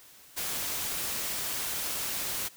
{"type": "noise", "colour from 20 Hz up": "white", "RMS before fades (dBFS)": -33, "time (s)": [0.36, 2.49], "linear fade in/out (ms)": 20, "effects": ["white hiss -54 dBFS RMS until 2.56 s"]}